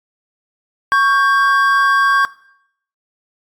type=tone pair together; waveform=triangle; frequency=1113 / 1590 Hz; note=C#6 / G6; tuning=+7 / +24 cents; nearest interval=tritone; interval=617 cents; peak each=-10 / -12 dBFS; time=0.92-2.25 s; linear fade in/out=0 ms; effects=noise-tail reverb RT60 0.7 s tail -20 dB re dry + AAC 64 kbps